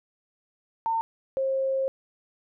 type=tone pair in turn; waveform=sine; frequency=906 / 534.4 Hz; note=A#5 / C5; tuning=-50 / +36 cents; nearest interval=major sixth; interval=914 cents; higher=first; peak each=-23 dBFS; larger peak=neither; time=0.86-1.01 / 1.37-1.88 s; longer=second; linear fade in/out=0 ms; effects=none